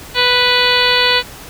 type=harmonic tone; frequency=493.9 Hz; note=B4; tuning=in tune; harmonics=1 / 2 / 3 / 4 / 5 / 6 / 7 / 8 / 9; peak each=-19 / -19 / -19 / -19 / -19 / -19 / -19 / -19 / -19 dBFS; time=0.14-1.23 s; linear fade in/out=50 ms; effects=pink hiss -34 dBFS RMS until 1.49 s